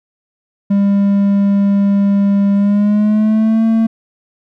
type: tone with pitch glide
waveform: triangle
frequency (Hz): 200 to 224.5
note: G3 to A3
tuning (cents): +35 to +35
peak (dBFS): -7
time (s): 0.7-3.87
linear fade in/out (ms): 10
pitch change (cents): +200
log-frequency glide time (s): 2.55-3.64
effects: none